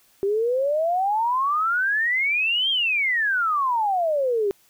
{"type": "exponential two-way sweep", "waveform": "sine", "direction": "up then down", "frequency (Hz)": [387, 3249, 387], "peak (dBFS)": -19, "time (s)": [0.23, 4.51], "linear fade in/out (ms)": 0, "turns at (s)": 2.7, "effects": ["white hiss -59 dBFS RMS until 4.69 s"]}